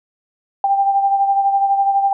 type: beating tone pair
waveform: sine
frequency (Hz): 790 / 802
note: G5 / G5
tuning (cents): +13 / +39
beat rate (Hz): 12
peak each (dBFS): -13 / -22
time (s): 0.64-2.13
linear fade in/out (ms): 2
effects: none